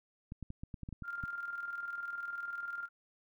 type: clicks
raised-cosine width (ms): 5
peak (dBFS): -30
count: 10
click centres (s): 0.321 / 0.427 / 0.504 / 0.635 / 0.742 / 0.833 / 0.889 / 0.927 / 1.023 / 1.238
type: tone with tremolo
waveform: sine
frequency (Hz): 1396.9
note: F6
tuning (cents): 0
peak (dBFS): -36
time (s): 1.03-2.89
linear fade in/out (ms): 50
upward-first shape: square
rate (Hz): 20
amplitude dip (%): 50
effects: none